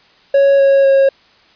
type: tone with pitch steps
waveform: triangle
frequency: 554.4 / 549.3 / 544.2 Hz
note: C#5 / C#5 / C#5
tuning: 0 / -16 / -32 cents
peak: -5 dBFS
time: 0.34-1.09 s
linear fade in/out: 5 ms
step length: 250 ms
effects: white hiss -49 dBFS RMS until 1.55 s + resampled to 11025 Hz